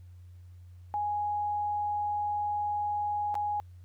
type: tone with dropouts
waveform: sine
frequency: 830.6 Hz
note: G#5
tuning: in tune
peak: -28 dBFS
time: 0.94-3.6 s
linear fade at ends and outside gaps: 0 ms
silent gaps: 3.343-3.353 s
effects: added 89 Hz sine -47 dBFS peak until 3.84 s + pink hiss -72 dBFS RMS until 3.84 s